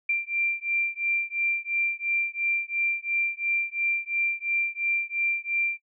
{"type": "beating tone pair", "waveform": "sine", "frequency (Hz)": [2365, 2367.9], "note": ["D7", "D7"], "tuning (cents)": [12, 14], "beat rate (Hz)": 2.9, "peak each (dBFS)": -27, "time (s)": [0.09, 5.78], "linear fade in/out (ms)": 5, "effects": ["noise-tail reverb RT60 0.1 s tail -20 dB re dry"]}